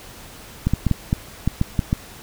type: clicks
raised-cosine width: 5 ms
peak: -5 dBFS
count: 9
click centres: 0.67 / 0.736 / 0.867 / 0.913 / 1.129 / 1.476 / 1.614 / 1.792 / 1.929 s
effects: pink hiss -41 dBFS RMS until 2.22 s